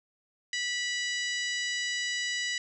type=harmonic tone; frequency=980 Hz; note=B5; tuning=14 cents flat; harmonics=2 / 3 / 4 / 5 / 6 / 7 / 8; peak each=-32 / -36 / -38 / -40 / -42 / -43 / -44 dBFS; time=0.53-2.58 s; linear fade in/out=2 ms; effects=none